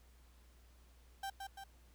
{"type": "tone with echo", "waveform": "35% pulse", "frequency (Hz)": 784, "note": "G5", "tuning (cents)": 0, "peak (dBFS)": -38, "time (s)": [1.23, 1.3], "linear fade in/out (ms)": 5, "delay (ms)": 170, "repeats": 2, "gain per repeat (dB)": -4, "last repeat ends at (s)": 1.64, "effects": ["added 60 Hz sine -61 dBFS peak until 1.94 s", "pink hiss -70 dBFS RMS until 1.94 s"]}